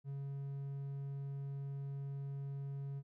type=tone; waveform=triangle; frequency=138.9 Hz; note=C#3; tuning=4 cents sharp; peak=-38 dBFS; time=0.04-3.03 s; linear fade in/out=50 ms; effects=none